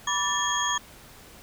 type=tone cluster; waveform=sine; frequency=983 / 1157 / 1768 / 3279 / 6610 Hz; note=B5 / D6 / A6 / G#7 / G#8; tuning=-8 / -26 / +8 / -23 / -9 cents; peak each=-30 dBFS; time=0.07-0.78 s; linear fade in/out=5 ms; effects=pink hiss -49 dBFS RMS until 1.42 s